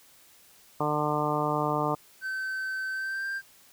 harmonic tone, 149.7 Hz, D3, 33 cents sharp, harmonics 1 / 2 / 3 / 4 / 5 / 6 / 7 / 8, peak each -33 / -33 / -33 / -33 / -33 / -33 / -33 / -33 dBFS, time 0.8-1.95 s, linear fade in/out 5 ms
triangle tone with pitch glide, 1538 to 1584 Hz, G6 to G6, -33 to +18 cents, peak -28 dBFS, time 2.21-3.42 s, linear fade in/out 50 ms, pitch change +51 cents, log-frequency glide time 2.91-3.28 s
effects white hiss -57 dBFS RMS until 3.72 s

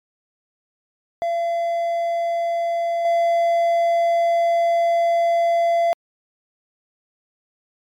triangle tone with level steps, 680 Hz, F5, 46 cents flat, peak -17 / -13 dBFS, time 1.22-5.93 s, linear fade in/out 0 ms, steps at 3.05 s, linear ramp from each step 2 ms, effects MP3 96 kbps

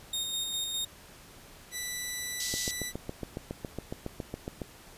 sawtooth tone with tremolo, 3697 Hz, A#7, 15 cents flat, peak -27 dBFS, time 0.13-0.85 s, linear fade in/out 5 ms, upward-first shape square, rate 4.9 Hz, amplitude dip 30%
10% pulse tone, 1975.5 Hz, B6, in tune, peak -25 dBFS, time 1.71-2.93 s, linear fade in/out 50 ms
white band-pass noise, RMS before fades -36 dBFS, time 2.4-2.71 s, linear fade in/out 2 ms, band 3800 to 7200 Hz, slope 24 dB/octave
click train, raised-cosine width 2 ms, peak -21 dBFS, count 16, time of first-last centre 2.54-4.618 s, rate 7.22 Hz
effects pink hiss -52 dBFS RMS until 4.97 s + resampled to 32000 Hz

